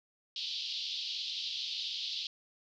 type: band-pass noise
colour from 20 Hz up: pink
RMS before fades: -38 dBFS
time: 0.36-2.27 s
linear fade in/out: 2 ms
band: 3100 to 4800 Hz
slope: 48 dB/octave
effects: none